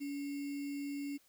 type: tone with sample-and-hold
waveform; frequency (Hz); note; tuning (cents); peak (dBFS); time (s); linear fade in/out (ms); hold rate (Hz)
sine; 283.6; C#4; +40; -37; 0-1.18; 20; 2450
effects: white hiss -69 dBFS RMS until 1.28 s